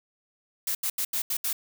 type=noise bursts at uneven times; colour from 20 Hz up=blue; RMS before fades=-28 dBFS; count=6; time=0.67-0.75 / 0.83-0.9 / 0.98-1.05 / 1.13-1.22 / 1.3-1.37 / 1.44-1.53 s; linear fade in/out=5 ms; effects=none